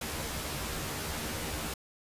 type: noise with comb filter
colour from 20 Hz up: pink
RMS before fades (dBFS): -36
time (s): 0.01-1.74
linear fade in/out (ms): 5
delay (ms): 13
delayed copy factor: +0.65
effects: resampled to 32000 Hz